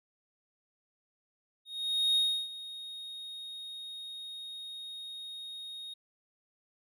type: tone with ADSR envelope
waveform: triangle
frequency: 3729 Hz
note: A#7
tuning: in tune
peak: -22 dBFS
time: 1.65-5.94 s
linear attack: 510 ms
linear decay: 320 ms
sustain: -17 dB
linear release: 8 ms
effects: none